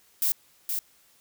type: noise with echo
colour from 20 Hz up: violet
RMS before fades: -24 dBFS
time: 0.22-0.32 s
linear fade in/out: 2 ms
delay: 470 ms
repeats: 1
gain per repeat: -5 dB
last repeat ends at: 0.79 s
effects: white hiss -61 dBFS RMS until 1.2 s